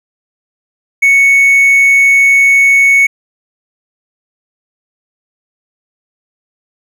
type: tone with hard clipping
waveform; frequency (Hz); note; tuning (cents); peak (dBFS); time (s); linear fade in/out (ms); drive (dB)
triangle; 2217; C#7; 0; -5; 1.02-3.07; 10; 5
effects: none